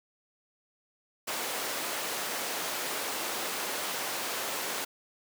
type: high-pass noise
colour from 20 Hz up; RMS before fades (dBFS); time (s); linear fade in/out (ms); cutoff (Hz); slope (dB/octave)
pink; -34; 1.27-4.85; 10; 440; 12
effects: none